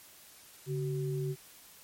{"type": "tone pair together", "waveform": "sine", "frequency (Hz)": [142.5, 379], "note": ["C#3", "F#4"], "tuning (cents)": [48, 42], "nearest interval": "octave + perfect fourth", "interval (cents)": 1694, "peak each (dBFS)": [-32, -36], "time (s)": [0.66, 1.36], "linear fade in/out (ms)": 50, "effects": ["white hiss -55 dBFS RMS until 1.83 s", "MP3 64 kbps"]}